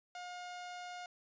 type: tone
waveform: sawtooth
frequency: 715 Hz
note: F5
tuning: 41 cents sharp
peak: -40 dBFS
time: 0.15-1.06 s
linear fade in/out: 2 ms
effects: resampled to 16000 Hz